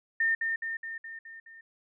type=tone with echo; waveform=sine; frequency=1815 Hz; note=A#6; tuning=47 cents flat; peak=-23 dBFS; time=0.2-0.35 s; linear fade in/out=5 ms; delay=210 ms; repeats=6; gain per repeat=-4 dB; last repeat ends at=1.61 s; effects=none